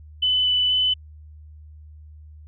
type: tone with pitch steps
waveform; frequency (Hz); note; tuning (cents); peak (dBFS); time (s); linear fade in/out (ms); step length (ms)
sine; 3010 / 2989 / 3013; F#7 / F#7 / F#7; +29 / +17 / +31; -17; 0.22-0.94; 10; 240
effects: added 76 Hz sine -41 dBFS peak until 2.47 s